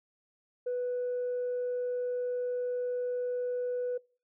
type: tone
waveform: sine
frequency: 493.9 Hz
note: B4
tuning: in tune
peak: -28 dBFS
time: 0.66-3.98 s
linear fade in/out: 10 ms
effects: noise-tail reverb RT60 0.4 s tail -25 dB re dry + tanh soft clip ceiling -27 dBFS